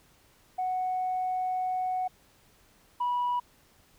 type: tone pair in turn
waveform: sine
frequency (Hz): 740 / 976.9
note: F#5 / B5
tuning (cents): 0 / -19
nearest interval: perfect fourth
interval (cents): 481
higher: second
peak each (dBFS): -26 / -24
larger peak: second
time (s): 0.58-2.08 / 3-3.4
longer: first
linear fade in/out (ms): 10
effects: tanh soft clip ceiling -23 dBFS + pink hiss -62 dBFS RMS until 3.98 s

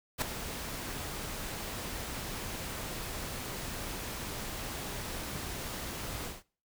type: noise with ADSR envelope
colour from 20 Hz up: pink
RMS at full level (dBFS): -28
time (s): 0.18-6.43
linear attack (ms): 39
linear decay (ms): 4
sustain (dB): -11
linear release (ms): 180
effects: noise-tail reverb RT60 0.4 s tail -22 dB re dry

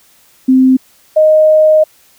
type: tone pair in turn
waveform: sine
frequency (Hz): 260 / 621.1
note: C4 / D#5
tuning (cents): -11 / -3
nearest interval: octave + minor third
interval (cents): 1508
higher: second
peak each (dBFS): -4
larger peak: neither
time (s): 0.48-0.77 / 1.16-1.84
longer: second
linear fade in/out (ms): 10
effects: white hiss -48 dBFS RMS until 2.18 s

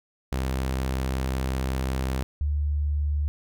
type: tone pair in turn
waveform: sawtooth / sine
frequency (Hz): 65.41 / 73.42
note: C2 / D2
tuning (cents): 0 / 0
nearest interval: major second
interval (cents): 200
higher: second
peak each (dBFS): -21 / -22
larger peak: first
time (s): 0.32-2.23 / 2.41-3.28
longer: first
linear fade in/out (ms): 0
effects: none

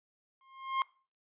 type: tone with exponential growth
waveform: 40% pulse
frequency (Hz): 1066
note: C6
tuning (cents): +32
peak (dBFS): -24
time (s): 0.41-0.82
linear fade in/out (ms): 1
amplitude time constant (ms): 89
effects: noise-tail reverb RT60 0.4 s tail -23 dB re dry + resampled to 8000 Hz

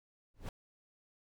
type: noise with exponential growth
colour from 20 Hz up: brown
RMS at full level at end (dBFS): -32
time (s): 0.34-0.49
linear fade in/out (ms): 2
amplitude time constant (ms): 31
effects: none

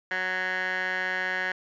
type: tone with band-pass filter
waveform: 15% pulse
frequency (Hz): 185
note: F#3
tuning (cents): 0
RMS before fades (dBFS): -29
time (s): 0.11-1.52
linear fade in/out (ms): 2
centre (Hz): 1700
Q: 3.5
effects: resampled to 16000 Hz

